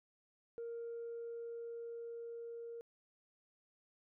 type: tone with level ramp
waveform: sine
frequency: 466.2 Hz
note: A#4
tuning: in tune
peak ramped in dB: -40 to -44 dBFS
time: 0.58-2.81 s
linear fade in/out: 0 ms
effects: tanh soft clip ceiling -39 dBFS